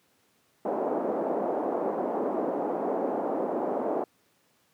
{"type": "band-pass noise", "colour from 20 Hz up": "white", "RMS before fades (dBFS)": -29, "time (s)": [0.65, 4.04], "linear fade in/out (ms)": 5, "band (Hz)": [240, 730], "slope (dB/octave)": 24, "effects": ["pink hiss -67 dBFS RMS until 4.73 s", "high-pass 150 Hz 12 dB/octave"]}